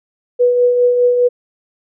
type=tone with tremolo; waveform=sine; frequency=490.2 Hz; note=B4; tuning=13 cents flat; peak=-7 dBFS; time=0.39-1.29 s; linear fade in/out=20 ms; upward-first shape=triangle; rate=4.9 Hz; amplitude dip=45%; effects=none